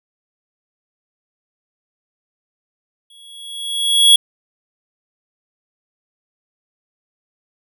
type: tone with exponential growth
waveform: square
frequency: 3340 Hz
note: G#7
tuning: 9 cents sharp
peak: -5 dBFS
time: 3.1-4.16 s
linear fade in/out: 5 ms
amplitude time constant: 230 ms
effects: none